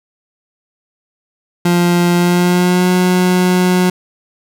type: tone with pitch glide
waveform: 30% pulse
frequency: 174.61 to 181.71 Hz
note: F3 to F#3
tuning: 0 to -31 cents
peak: -7 dBFS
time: 1.65-3.9 s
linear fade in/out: 5 ms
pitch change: +69 cents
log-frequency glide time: 2.13-2.9 s
effects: none